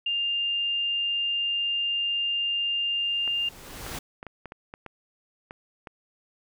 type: tone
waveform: sine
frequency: 2802 Hz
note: F7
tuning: 5 cents sharp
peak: -24 dBFS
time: 0.06-3.49 s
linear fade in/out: 5 ms
type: noise with exponential growth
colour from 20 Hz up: pink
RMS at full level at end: -34 dBFS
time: 2.7-3.99 s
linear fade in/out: 5 ms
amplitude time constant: 280 ms
type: clicks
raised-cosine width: 0.5 ms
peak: -24 dBFS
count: 11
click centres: 3.277 / 3.865 / 3.951 / 4.229 / 4.267 / 4.457 / 4.521 / 4.739 / 4.863 / 5.509 / 5.872 s
effects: none